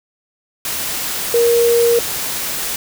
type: tone in noise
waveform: sine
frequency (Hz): 470.1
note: A#4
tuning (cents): +15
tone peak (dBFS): -10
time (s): 1.34-1.99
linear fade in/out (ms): 2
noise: white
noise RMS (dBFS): -22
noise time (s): 0.65-2.76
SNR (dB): +9
effects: none